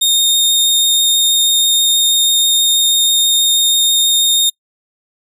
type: tone with vibrato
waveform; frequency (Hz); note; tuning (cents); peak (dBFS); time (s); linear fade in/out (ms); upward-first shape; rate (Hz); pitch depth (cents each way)
sawtooth; 3682; A#7; -22; -7; 0.01-4.5; 10; triangle; 6.2; 8
effects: noise-tail reverb RT60 0.1 s tail -26 dB re dry